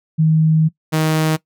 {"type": "tone pair in turn", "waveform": ["sine", "sawtooth"], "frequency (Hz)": [158.1, 157.2], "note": ["D#3", "D#3"], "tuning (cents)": [28, 18], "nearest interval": "unison", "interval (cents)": 10, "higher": "first", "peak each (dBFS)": -10, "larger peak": "neither", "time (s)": [[0.18, 0.69], [0.92, 1.37]], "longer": "first", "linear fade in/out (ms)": 20, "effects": ["noise-tail reverb RT60 0.1 s tail -20 dB re dry"]}